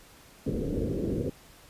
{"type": "low-pass noise", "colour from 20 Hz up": "white", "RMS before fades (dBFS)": -30, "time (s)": [0.46, 1.3], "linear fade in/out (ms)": 5, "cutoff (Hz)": 480, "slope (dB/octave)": 48, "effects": ["pink hiss -54 dBFS RMS until 1.69 s", "resampled to 32000 Hz"]}